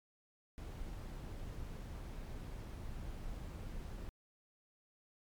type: noise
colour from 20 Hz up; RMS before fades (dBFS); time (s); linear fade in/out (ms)
brown; -45; 0.58-4.09; 0
effects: MP3 96 kbps